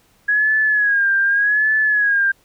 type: tone with vibrato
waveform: sine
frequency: 1661.2 Hz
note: G#6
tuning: in tune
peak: -13 dBFS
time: 0.28-2.32 s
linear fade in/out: 10 ms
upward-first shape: sine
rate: 0.85 Hz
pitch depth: 79 cents each way
effects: pink hiss -57 dBFS RMS until 2.44 s